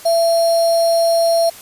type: tone with sample-and-hold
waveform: sine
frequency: 670 Hz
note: E5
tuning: 28 cents sharp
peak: -11 dBFS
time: 0.05-1.5 s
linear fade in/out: 10 ms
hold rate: 4900 Hz
effects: white hiss -38 dBFS RMS until 1.61 s + resampled to 32000 Hz